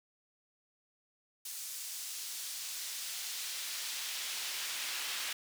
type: noise with high-pass filter sweep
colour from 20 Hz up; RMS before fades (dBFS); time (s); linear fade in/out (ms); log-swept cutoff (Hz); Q
brown; -40; 1.45-5.33; 5; 6900 to 2600; 0.79
effects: none